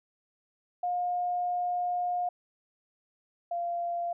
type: tone pair in turn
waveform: sine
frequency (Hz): 713 / 691.5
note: F5 / F5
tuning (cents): +36 / -17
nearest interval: minor second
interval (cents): 53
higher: first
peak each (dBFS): -27 / -29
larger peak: first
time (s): 0.83-2.29 / 3.51-4.13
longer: first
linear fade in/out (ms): 5
effects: none